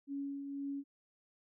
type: tone with tremolo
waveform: sine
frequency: 279.5 Hz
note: C#4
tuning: 14 cents sharp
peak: -36 dBFS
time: 0.07-0.84 s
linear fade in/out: 50 ms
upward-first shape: triangle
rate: 2 Hz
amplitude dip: 45%
effects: none